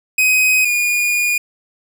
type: tone pair in turn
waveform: 45% pulse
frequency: 2515 / 2439 Hz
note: D#7 / D#7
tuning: +18 / -35 cents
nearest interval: minor second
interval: 53 cents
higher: first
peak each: -11 / -14 dBFS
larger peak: first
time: 0.18-0.65 / 0.65-1.38 s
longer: second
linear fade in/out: 5 ms
effects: none